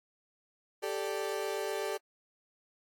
35% pulse chord, G suspended second, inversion none, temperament equal, 392 / 440 / 587.3 Hz, G4 / A4 / D5, 0 / 0 / 0 cents, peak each -35 / -35 / -37 dBFS, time 0.82-1.98 s, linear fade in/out 20 ms, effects AAC 64 kbps

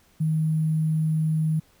sine tone with sample-and-hold, 157.3 Hz, D#3, 19 cents sharp, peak -20 dBFS, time 0.2-1.6 s, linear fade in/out 10 ms, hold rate 11025 Hz, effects pink hiss -60 dBFS RMS until 1.8 s

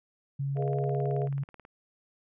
sine tone, 138.59 Hz, C#3, in tune, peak -28 dBFS, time 0.39-1.44 s, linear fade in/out 10 ms
sine chord, F half-diminished seventh, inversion first, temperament equal with one note detuned, 415.3 / 482.3 / 622.3 / 698.5 Hz, Ab4 / Cb5 / Eb5 / F5, 0 / -41 / 0 / 0 cents, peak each -32 / -38 / -38 / -36 dBFS, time 0.55-1.29 s, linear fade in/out 50 ms
click train, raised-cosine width 0.5 ms, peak -34 dBFS, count 21, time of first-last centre 0.57-1.651 s, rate 18.5 Hz
effects none

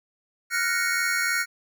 square chord, Gb major seventh, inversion third, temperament equal, 1396.9 / 1480 / 1864.7 / 2217 Hz, F6 / Gb6 / Bb6 / Db7, 0 / 0 / 0 / 0 cents, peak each -29 dBFS, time 0.5-1.46 s, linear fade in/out 50 ms, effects none

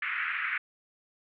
white band-pass noise, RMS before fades -32 dBFS, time 0.02-0.58 s, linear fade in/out 5 ms, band 1300 to 2400 Hz, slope 48 dB/octave, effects none

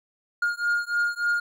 triangle beating tone pair, 1418 / 1421.4 Hz, F6 / F6, +26 / +30 cents, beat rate 3.4 Hz, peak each -24 / -24 dBFS, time 0.42-1.4 s, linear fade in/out 5 ms, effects none

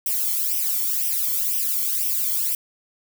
violet noise with flanger, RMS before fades -23 dBFS, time 0.06-2.55 s, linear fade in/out 2 ms, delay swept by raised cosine 0.35 to 0.93 ms, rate 2 Hz, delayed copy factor +0.9, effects none

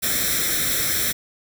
white noise with comb filter, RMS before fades -22 dBFS, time 0.02-1.13 s, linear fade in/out 20 ms, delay 0.53 ms, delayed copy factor +0.8, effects none

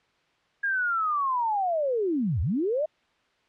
sine linear two-way sweep, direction down then up, 1641 to 69.3 to 642 Hz, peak -23 dBFS, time 0.63-2.86 s, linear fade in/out 10 ms, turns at 2.41 s, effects white hiss -66 dBFS RMS until 3.48 s + low-pass 3000 Hz 12 dB/octave

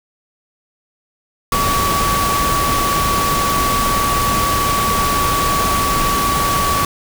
sine tone in noise, 1137 Hz, C#6, 44 cents sharp, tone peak -16 dBFS, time 1.52-6.85 s, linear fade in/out 2 ms, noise pink, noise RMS -19 dBFS, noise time 1.52-6.85 s, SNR 0 dB, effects none

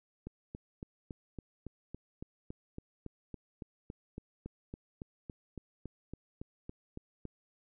click train, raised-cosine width 3 ms, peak -29 dBFS, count 26, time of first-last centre 0.27-7.253 s, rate 3.58 Hz, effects none

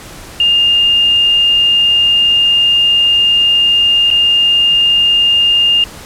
sine tone with dropouts, 2817 Hz, F7, 14 cents sharp, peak -7 dBFS, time 0.4-5.84 s, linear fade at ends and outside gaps 2 ms, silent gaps 4.104-4.111 s, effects pink hiss -32 dBFS RMS until 6.05 s + low-pass 12000 Hz 12 dB/octave

